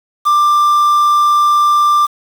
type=tone with quantisation; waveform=triangle; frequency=1184 Hz; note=D6; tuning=14 cents sharp; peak=-6 dBFS; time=0.25-2.07 s; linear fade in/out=20 ms; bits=5; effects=none